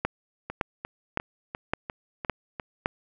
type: two click trains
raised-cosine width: 0.5 ms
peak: -9 / -18 dBFS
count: 6 / 7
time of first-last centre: 0.05-2.859 / 0.5-2.598 s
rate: 1.78 / 2.86 Hz
effects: none